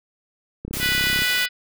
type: click train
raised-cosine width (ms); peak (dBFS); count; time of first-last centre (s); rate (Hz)
3; -18; 20; 0.65-1.221; 33.3
type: noise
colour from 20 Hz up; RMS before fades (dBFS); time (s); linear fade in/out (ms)
white; -29; 0.73-1.46; 5
type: harmonic tone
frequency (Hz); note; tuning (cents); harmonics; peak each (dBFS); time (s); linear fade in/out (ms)
493.9; B4; 0; 3 / 4 / 5 / 6 / 7 / 8 / 9 / 10; -25 / -24 / -28 / -27 / -29 / -32 / -33 / -32; 0.79-1.49; 50
effects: none